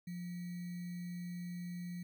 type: tone with sample-and-hold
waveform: sine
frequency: 176.1 Hz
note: F3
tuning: 15 cents sharp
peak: -40 dBFS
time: 0.07-2.03 s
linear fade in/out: 5 ms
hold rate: 2100 Hz
effects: none